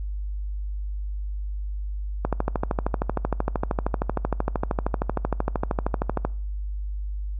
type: click train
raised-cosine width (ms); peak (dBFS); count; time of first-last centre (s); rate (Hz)
1; -9; 53; 2.25-6.25; 13
effects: noise-tail reverb RT60 0.5 s tail -24 dB re dry + added 50 Hz sine -27 dBFS peak until 7.39 s